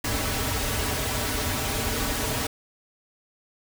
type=noise with comb filter; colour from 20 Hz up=pink; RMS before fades=-27 dBFS; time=0.04-2.47 s; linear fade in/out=5 ms; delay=5.7 ms; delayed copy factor=-0.8; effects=none

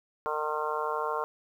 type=harmonic tone; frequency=152.4 Hz; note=D#3; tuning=36 cents flat; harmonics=3 / 4 / 5 / 6 / 7 / 8 / 9; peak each=-34 / -37 / -39 / -36 / -33 / -42 / -37 dBFS; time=0.26-1.24 s; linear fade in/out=0 ms; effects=10-bit

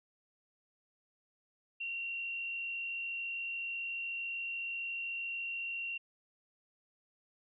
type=tone with frequency modulation; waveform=sine; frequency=2747 Hz; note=F7; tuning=29 cents flat; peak=-36 dBFS; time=1.8-5.98 s; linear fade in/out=10 ms; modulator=58.1 Hz; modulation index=0.61; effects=none

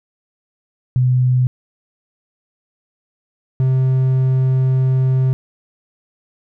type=tone pair in turn; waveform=sine / triangle; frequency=126.5 / 130.58 Hz; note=B2 / C3; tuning=+42 / -3 cents; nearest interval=minor second; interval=55 cents; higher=second; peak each=-11 / -10 dBFS; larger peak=second; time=0.96-1.47 / 3.6-5.33 s; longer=second; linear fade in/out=0 ms; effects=none

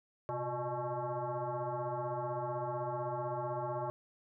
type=tone with frequency modulation; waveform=sine; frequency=129.9 Hz; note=C3; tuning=12 cents flat; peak=-34 dBFS; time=0.29-3.9 s; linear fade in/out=0 ms; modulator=244 Hz; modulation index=4; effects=none

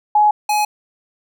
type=tone pair in turn; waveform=sine / square; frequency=841 / 841 Hz; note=G#5 / G#5; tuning=+22 / +22 cents; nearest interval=unison; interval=0 cents; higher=neither; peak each=-9 / -15 dBFS; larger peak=first; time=0.15-0.31 / 0.49-0.65 s; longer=neither; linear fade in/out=5 ms; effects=none

